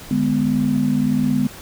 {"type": "chord", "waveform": "sine", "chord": "G# diminished", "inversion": "second", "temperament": "just", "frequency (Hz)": [149.51, 207.7, 249.2], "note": ["D3", "G#3", "B3"], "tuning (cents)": [31, 0, 16], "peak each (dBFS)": [-23, -20, -18], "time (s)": [0.11, 1.47], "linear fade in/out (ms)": 2, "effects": ["pink hiss -38 dBFS RMS until 1.61 s"]}